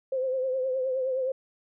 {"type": "tone with vibrato", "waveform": "sine", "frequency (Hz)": 520, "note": "C5", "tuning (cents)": -11, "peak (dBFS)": -25, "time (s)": [0.12, 1.32], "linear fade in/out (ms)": 5, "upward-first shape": "triangle", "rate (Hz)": 9.6, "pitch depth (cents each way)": 60, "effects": []}